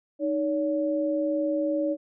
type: tone pair together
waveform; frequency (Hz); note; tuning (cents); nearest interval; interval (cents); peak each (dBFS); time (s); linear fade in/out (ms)
sine; 309.6 / 567.5; D#4 / C#5; -9 / +41; minor seventh; 1050; -26; 0.19-1.97; 50
effects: none